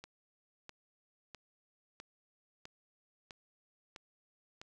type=click train; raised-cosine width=0.2 ms; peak=-30 dBFS; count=8; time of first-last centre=0.04-4.615 s; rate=1.53 Hz; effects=none